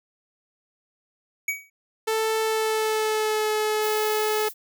square tone with exponential decay, 2263 Hz, C#7, 35 cents sharp, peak -21 dBFS, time 1.48-1.7 s, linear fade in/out 5 ms, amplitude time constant 46 ms
sawtooth tone with pitch glide, 441.3 to 428.7 Hz, A4 to A4, +5 to -45 cents, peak -18 dBFS, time 2.07-4.49 s, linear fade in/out 10 ms, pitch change -50 cents, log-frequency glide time 2.41-3.51 s
violet noise, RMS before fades -35 dBFS, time 3.8-4.54 s, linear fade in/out 50 ms
effects none

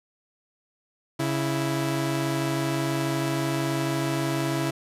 sawtooth tone pair together, 138.59 / 329.6 Hz, C#3 / E4, 0 / 0 cents, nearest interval octave + minor third, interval 1500 cents, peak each -23 dBFS, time 1.19-4.71 s, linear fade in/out 10 ms, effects resampled to 32000 Hz

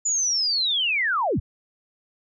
sine linear sweep, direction down, 7040 to 32.08 Hz, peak -20 dBFS, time 0.05-1.4 s, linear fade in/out 10 ms, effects none

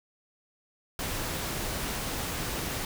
pink noise, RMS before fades -33 dBFS, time 0.99-2.85 s, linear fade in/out 2 ms, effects none

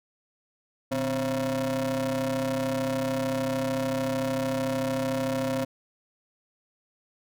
35% pulse ring-modulated tone, 137.9 Hz, C#3, 9 cents flat, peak -21 dBFS, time 0.91-5.65 s, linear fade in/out 10 ms, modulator 397 Hz, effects none

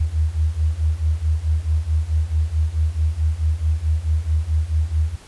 sine beating tone pair, 75.7 / 80.3 Hz, D#2 / E2, -47 / -45 cents, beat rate 4.6 Hz, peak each -21 / -19 dBFS, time 0-5.16 s, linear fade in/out 10 ms, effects pink hiss -46 dBFS RMS until 5.27 s + resampled to 24000 Hz

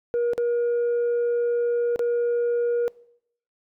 sine tone with dropouts, 476.4 Hz, A#4, 38 cents sharp, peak -18 dBFS, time 0.14-2.88 s, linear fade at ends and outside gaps 0 ms, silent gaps 0.334-0.379 / 1.96-1.993 s, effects noise-tail reverb RT60 0.7 s tail -24 dB re dry + tanh soft clip ceiling -19 dBFS

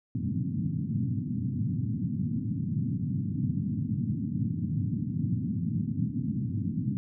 pink band-pass noise, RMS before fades -30 dBFS, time 0.15-6.97 s, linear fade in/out 0 ms, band 100 to 260 Hz, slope 48 dB/octave, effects none

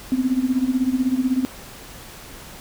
sine tone with tremolo, 257.7 Hz, C4, 26 cents flat, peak -14 dBFS, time 0.12-1.45 s, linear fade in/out 0 ms, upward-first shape sine, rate 16 Hz, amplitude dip 80%, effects pink hiss -40 dBFS RMS until 2.6 s

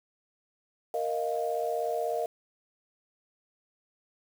sine chord, Bb suspended fourth, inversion none, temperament equal, 466.2 / 622.3 / 698.5 Hz, Bb4 / Eb5 / F5, 0 / 0 / 0 cents, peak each -32 dBFS, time 0.94-2.26 s, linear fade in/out 2 ms, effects 8-bit

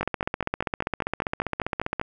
two click trains, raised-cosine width 0.5 ms, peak -10 / -12 dBFS, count 31 / 11, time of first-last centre 0.01-1.997 / 0.03-2.014 s, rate 15.1 / 5.04 Hz, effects none

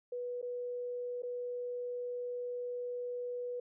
sine tone with dropouts, 490 Hz, B4, 14 cents flat, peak -36 dBFS, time 0.12-3.6 s, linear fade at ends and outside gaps 5 ms, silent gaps 0.416-0.426 / 1.222-1.232 s, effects none

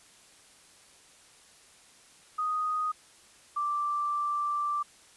sine tone pair in turn, 1244.5 / 1174.7 Hz, D#6 / D6, 0 / 0 cents, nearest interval minor second, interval 100 cents, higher first, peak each -27 dBFS, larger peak neither, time 2.38-2.92 / 3.56-4.83 s, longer second, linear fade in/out 10 ms, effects white hiss -57 dBFS RMS until 5.16 s + resampled to 24000 Hz

